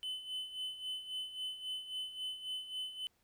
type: tone with tremolo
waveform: triangle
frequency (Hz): 3028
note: F#7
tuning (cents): +39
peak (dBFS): -35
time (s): 0.03-3.07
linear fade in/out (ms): 0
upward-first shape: sine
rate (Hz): 3.7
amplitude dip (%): 70
effects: pink hiss -75 dBFS RMS until 3.23 s